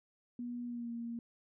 sine tone with pitch glide, 241.9 to 233.8 Hz, B3 to A#3, -36 to +5 cents, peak -38 dBFS, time 0.39-1.19 s, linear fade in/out 2 ms, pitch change -59 cents, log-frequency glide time 0.66-0.91 s, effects none

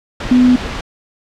sine tone in noise, 250 Hz, B3, 21 cents sharp, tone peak -6 dBFS, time 0.31-0.56 s, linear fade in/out 5 ms, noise pink, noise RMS -23 dBFS, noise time 0.2-0.81 s, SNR +14 dB, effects low-pass 4000 Hz 12 dB/octave

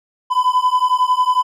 triangle beating tone pair, 1000 / 1011 Hz, B5 / B5, +21 / +40 cents, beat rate 11 Hz, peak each -14 dBFS, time 0.3-1.43 s, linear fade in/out 20 ms, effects none

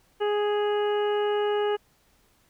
harmonic tone, 415.3 Hz, G#4, in tune, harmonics 1 / 2 / 3 / 4 / 5 / 6 / 7, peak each -23 / -31 / -37 / -38 / -47 / -49 / -39 dBFS, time 0.2-1.77 s, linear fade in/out 20 ms, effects pink hiss -64 dBFS RMS until 2.49 s

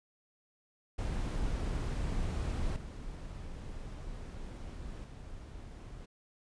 brown noise with level steps, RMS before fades -34 / -43 / -46 dBFS, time 0.98-6.06 s, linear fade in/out 10 ms, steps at 2.76 / 5.04 s, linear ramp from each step 2 ms, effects resampled to 22050 Hz

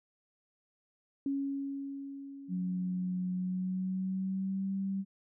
sine tone with exponential decay, 276.7 Hz, C#4, 3 cents flat, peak -29 dBFS, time 1.26-4.39 s, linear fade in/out 2 ms, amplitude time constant 680 ms
sine tone with pitch glide, 182.3 to 194.26 Hz, F#3 to G3, -25 to -15 cents, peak -31 dBFS, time 2.48-5.05 s, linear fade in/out 50 ms, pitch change +110 cents, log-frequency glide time 3.33-4.73 s
effects none

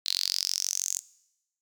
sawtooth tone with high-pass filter sweep, 46.25 Hz, F#1, in tune, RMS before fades -30 dBFS, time 0.05-1 s, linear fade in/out 20 ms, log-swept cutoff 4100 to 7000 Hz, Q 7.9, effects noise-tail reverb RT60 0.9 s tail -21 dB re dry

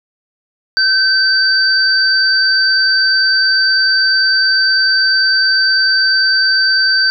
sine tone pair together, 1543 / 4634 Hz, G6 / D8, -28 / -24 cents, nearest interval octave + perfect fifth, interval 1904 cents, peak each -12 dBFS, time 0.77-7.1 s, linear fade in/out 0 ms, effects none

